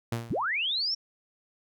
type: tone with exponential decay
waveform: sawtooth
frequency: 116.54 Hz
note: A#2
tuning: in tune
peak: -23 dBFS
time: 0.12-0.47 s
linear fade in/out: 5 ms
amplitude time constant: 76 ms
type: linear sweep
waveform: sine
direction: up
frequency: 47.45 to 5588 Hz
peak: -26 dBFS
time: 0.3-0.95 s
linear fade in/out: 10 ms
effects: none